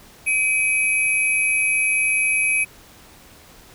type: tone cluster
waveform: sine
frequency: 2325 / 2529 / 11050 Hz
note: D7 / D#7 / F9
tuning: -18 / +28 / -20 cents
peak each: -21 / -19 / -23 dBFS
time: 0.26-2.65 s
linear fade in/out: 20 ms
effects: tanh soft clip ceiling -8 dBFS + pink hiss -47 dBFS RMS until 3.74 s